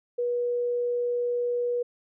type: tone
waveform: sine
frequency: 484.3 Hz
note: B4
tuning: 34 cents flat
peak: -24 dBFS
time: 0.18-1.83 s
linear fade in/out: 10 ms
effects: none